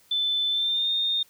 sine tone with pitch glide, 3520 to 3657 Hz, A7 to A#7, 0 to -34 cents, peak -22 dBFS, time 0.11-1.23 s, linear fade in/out 5 ms, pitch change +66 cents, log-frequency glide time 0.5-0.9 s, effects white hiss -59 dBFS RMS until 1.29 s

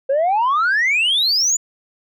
sine exponential sweep, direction up, 523.3 to 7140 Hz, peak -12 dBFS, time 0.09-1.57 s, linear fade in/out 10 ms, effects tanh soft clip ceiling -12 dBFS

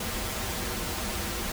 pink noise with comb filter, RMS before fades -32 dBFS, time 0-1.52 s, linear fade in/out 5 ms, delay 7.1 ms, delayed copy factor -0.7, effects none

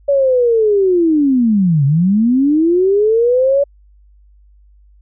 sine linear two-way sweep, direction down then up, 571 to 133.8 to 571 Hz, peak -9 dBFS, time 0.08-3.64 s, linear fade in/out 10 ms, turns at 1.85 s, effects added 50 Hz sine -44 dBFS peak until 5.01 s

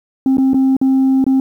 sine tone with dropouts, 265.4 Hz, C4, 25 cents sharp, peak -7 dBFS, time 0.26-1.4 s, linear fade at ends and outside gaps 2 ms, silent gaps 0.371-0.382 / 0.534-0.543 / 0.767-0.814 / 1.242-1.265 s, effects tanh soft clip ceiling -8 dBFS + 8-bit

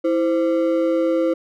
triangle ring-modulated tone, 424 Hz, G#4, 36 cents sharp, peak -11 dBFS, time 0.04-1.34 s, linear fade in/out 10 ms, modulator 95.2 Hz, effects none

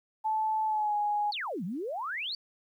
sine tone with pitch glide, 871 to 831.2 Hz, A5 to G#5, -18 to +1 cents, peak -26 dBFS, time 0.24-1.32 s, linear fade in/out 20 ms, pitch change -81 cents, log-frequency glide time 0.66-0.95 s
sine exponential two-way sweep, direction down then up, 4699 to 162 to 4699 Hz, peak -32 dBFS, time 1.32-2.35 s, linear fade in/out 2 ms, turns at 1.64 s
effects 11-bit

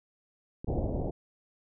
click, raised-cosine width 3 ms, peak -26 dBFS, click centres 0.645 s
pink low-pass noise, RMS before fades -31 dBFS, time 0.67-1.11 s, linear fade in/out 10 ms, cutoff 740 Hz, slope 48 dB/octave
effects none

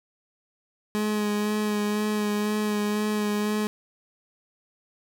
30% pulse tone with vibrato, 210 Hz, G#3, 19 cents sharp, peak -21 dBFS, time 0.95-3.67 s, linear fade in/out 0 ms, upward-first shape sine, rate 2 Hz, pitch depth 19 cents each way, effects none

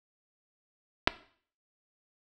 clicks, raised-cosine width 0.3 ms, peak -5 dBFS, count 2, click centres 1.074 / 1.077 s, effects noise-tail reverb RT60 0.5 s tail -17 dB re dry

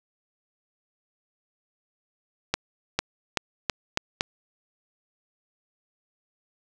accelerating click train, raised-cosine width 0.2 ms, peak -5 dBFS, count 6, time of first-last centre 2.54-4.209 s, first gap 450 ms, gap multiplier 0.85, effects none

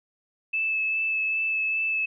sine tone with vibrato, 2618 Hz, E7, 13 cents flat, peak -23 dBFS, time 0.53-2.06 s, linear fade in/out 10 ms, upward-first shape sine, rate 2.5 Hz, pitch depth 12 cents each way, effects none

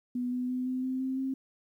sine tone with pitch steps, 246.9 / 249.9 / 253 / 256.1 / 259.2 / 262.3 / 265.5 Hz, B3 / B3 / B3 / C4 / C4 / C4 / C4, 0 / +21 / +42 / -37 / -16 / +4 / +25 cents, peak -29 dBFS, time 0.15-1.34 s, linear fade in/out 5 ms, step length 170 ms, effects 11-bit

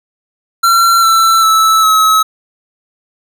square tone with pitch steps, 1362 / 1336.3 / 1311.1 / 1286.3 Hz, F6 / E6 / E6 / E6, -44 / +23 / -10 / -43 cents, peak -7 dBFS, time 0.63-2.23 s, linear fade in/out 10 ms, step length 400 ms, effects none

